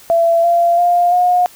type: tone with pitch steps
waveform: sine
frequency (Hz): 672 / 686.9 / 702.2 / 717.7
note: E5 / F5 / F5 / F5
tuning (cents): +33 / -29 / +9 / +47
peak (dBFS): -9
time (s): 0.1-1.46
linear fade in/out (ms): 0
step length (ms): 340
effects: white hiss -42 dBFS RMS until 1.55 s